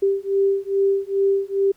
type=beating tone pair; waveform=sine; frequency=392 / 394.4 Hz; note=G4 / G4; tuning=0 / +11 cents; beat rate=2.4 Hz; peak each=-20 dBFS; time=0.02-1.72 s; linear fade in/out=10 ms; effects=pink hiss -59 dBFS RMS until 1.76 s

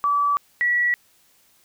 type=tone pair in turn; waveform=sine; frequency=1152 / 1937.4 Hz; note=D6 / B6; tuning=-34 / -34 cents; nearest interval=major sixth; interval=900 cents; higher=second; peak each=-17 dBFS; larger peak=neither; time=0.04-0.37 / 0.61-0.94 s; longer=neither; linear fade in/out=0 ms; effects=white hiss -59 dBFS RMS until 1.64 s

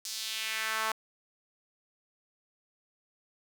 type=tone with high-pass filter sweep; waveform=sawtooth; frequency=220 Hz; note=A3; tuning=in tune; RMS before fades=-34 dBFS; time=0.05-0.92 s; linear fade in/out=2 ms; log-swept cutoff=5500 to 1000 Hz; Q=1.8; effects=9-bit

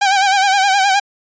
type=tone with vibrato; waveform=sawtooth; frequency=784 Hz; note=G5; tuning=in tune; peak=-7 dBFS; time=0.01-1 s; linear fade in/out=10 ms; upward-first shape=sine; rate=9.6 Hz; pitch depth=69 cents each way; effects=resampled to 16000 Hz

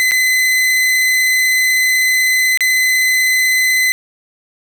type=tone with dropouts; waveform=40% pulse; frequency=2029 Hz; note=B6; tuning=46 cents sharp; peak=-10 dBFS; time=0-3.92 s; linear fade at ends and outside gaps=0 ms; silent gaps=0.111-0.118 / 2.574-2.607 s; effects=none

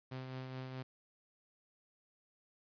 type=tone with tremolo; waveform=sawtooth; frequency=129.9 Hz; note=C3; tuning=12 cents flat; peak=-37 dBFS; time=0.11-0.83 s; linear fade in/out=10 ms; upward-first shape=triangle; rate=4.7 Hz; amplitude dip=40%; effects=resampled to 11025 Hz + 11-bit

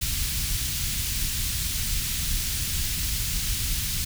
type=band-stop noise; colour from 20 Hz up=pink; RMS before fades=-27 dBFS; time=0.01-4.05 s; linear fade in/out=10 ms; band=110 to 3300 Hz; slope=12 dB/octave; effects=none

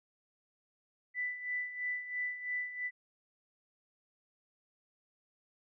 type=tone with tremolo; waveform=sine; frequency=1986 Hz; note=B6; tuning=9 cents sharp; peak=-32 dBFS; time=1.14-2.91 s; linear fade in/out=50 ms; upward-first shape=sine; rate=3 Hz; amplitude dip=70%; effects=none

